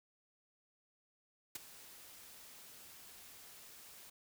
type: noise with ADSR envelope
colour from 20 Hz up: white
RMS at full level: -40 dBFS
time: 1.55-4.1 s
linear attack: 5 ms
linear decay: 17 ms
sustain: -16 dB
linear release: 7 ms
effects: none